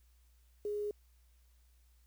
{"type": "tone with quantisation", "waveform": "sine", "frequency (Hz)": 415.3, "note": "G#4", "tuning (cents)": 0, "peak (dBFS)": -34, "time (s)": [0.65, 0.91], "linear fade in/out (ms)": 2, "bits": 10, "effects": ["added 60 Hz sine -63 dBFS peak until 2.06 s", "white hiss -75 dBFS RMS until 2.06 s"]}